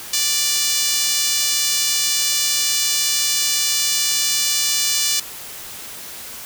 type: tone with high-pass filter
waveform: 5% pulse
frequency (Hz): 587.3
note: D5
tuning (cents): 0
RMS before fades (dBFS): -19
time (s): 0.13-5.2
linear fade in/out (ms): 5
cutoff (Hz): 3700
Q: 0.56
effects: white hiss -34 dBFS RMS until 6.45 s